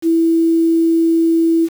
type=tone with quantisation; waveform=sine; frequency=329.8 Hz; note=E4; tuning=1 cent sharp; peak=-10 dBFS; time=0.02-1.69 s; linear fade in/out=50 ms; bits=6; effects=none